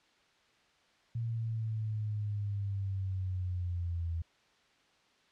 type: linear sweep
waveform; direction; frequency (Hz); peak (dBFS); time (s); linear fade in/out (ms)
sine; down; 116.54 to 82.41; -32; 1.15-4.22; 5
effects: white hiss -67 dBFS RMS until 5.31 s + low-pass 4000 Hz 12 dB/octave